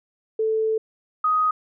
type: tone pair in turn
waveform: sine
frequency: 440 / 1251.4 Hz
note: A4 / D#6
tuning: 0 / +10 cents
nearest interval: octave + tritone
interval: 1810 cents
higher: second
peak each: -19 / -17 dBFS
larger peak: second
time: 0.39-0.78 / 1.24-1.51 s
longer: first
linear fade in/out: 5 ms
effects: none